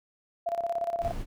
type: tone with tremolo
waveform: sine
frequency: 683 Hz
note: F5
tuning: 39 cents flat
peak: -25 dBFS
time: 0.46-1.12 s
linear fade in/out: 10 ms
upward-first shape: square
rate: 17 Hz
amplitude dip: 70%
type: noise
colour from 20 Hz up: brown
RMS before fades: -34 dBFS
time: 1-1.26 s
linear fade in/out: 50 ms
effects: none